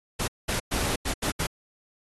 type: noise bursts at uneven times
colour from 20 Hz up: pink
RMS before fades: -28 dBFS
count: 6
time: 0.19-0.28 / 0.48-0.6 / 0.71-0.96 / 1.05-1.14 / 1.22-1.32 / 1.39-1.47 s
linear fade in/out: 10 ms
effects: AAC 32 kbps